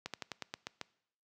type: slowing click train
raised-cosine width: 0.2 ms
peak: -21 dBFS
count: 8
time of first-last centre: 0.06-0.813 s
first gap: 77 ms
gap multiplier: 1.11
effects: noise-tail reverb RT60 0.7 s tail -22 dB re dry + high-pass 100 Hz 12 dB/octave